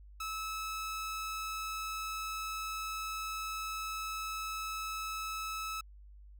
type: tone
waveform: sawtooth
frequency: 1300 Hz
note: E6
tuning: 24 cents flat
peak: -33 dBFS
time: 0.2-5.81 s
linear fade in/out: 5 ms
effects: added 50 Hz sine -51 dBFS peak until 6.39 s